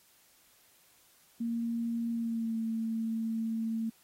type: tone with pitch glide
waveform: sine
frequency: 232.3 to 225 Hz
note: A#3 to A3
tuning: -6 to +39 cents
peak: -30 dBFS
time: 1.4-3.9 s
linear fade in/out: 10 ms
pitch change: -55 cents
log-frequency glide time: 2.12-2.57 s
effects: white hiss -64 dBFS RMS until 4.03 s + AAC 48 kbps